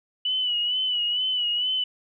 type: tone with vibrato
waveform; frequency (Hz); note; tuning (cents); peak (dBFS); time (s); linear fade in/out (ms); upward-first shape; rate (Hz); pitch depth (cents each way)
sine; 2960; F#7; 0; -22; 0.25-1.84; 5; sine; 2.2; 53
effects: none